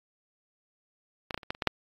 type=clicks; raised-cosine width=0.3 ms; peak=-17 / -14 / -21 / -29 / -14 / -30 / -15 / -6 dBFS; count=8; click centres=1.308 / 1.344 / 1.377 / 1.432 / 1.505 / 1.549 / 1.622 / 1.673 s; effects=AAC 32 kbps